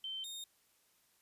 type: tone pair in turn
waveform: sine / sawtooth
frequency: 3100 / 3687 Hz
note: G7 / A#7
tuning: -20 / -20 cents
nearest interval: minor third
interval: 300 cents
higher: second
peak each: -39 / -40 dBFS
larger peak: first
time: 0.04-0.24 / 0.24-0.44 s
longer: neither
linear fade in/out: 2 ms
effects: white hiss -72 dBFS RMS until 1.21 s + resampled to 32000 Hz